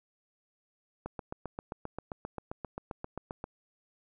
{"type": "click train", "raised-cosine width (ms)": 1, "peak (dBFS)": -23, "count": 19, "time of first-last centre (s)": [1.06, 3.441], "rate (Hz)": 7.56, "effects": []}